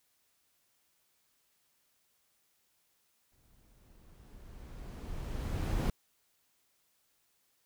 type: noise with exponential growth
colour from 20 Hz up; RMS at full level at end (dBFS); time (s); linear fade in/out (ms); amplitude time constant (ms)
brown; -29; 3.32-5.9; 2; 560
effects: white hiss -74 dBFS RMS until 7.65 s